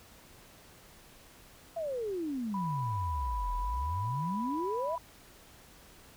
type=exponential two-way sweep; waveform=sine; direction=down then up; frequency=690 to 40 to 690 Hz; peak=-32 dBFS; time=1.76-4.96 s; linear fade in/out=10 ms; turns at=3.55 s
type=tone; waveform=sine; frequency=987.8 Hz; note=B5; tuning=in tune; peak=-34 dBFS; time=2.54-4.98 s; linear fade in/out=2 ms
effects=pink hiss -56 dBFS RMS until 6.16 s

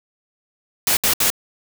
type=noise bursts; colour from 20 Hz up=white; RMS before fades=-17 dBFS; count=3; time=0.87-1.302 s; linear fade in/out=2 ms; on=100 ms; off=66 ms; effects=none

